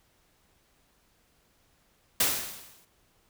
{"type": "noise with exponential decay", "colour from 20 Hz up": "white", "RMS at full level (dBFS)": -22, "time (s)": [2.2, 2.85], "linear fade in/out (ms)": 5, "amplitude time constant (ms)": 140, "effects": ["pink hiss -67 dBFS RMS until 3.29 s"]}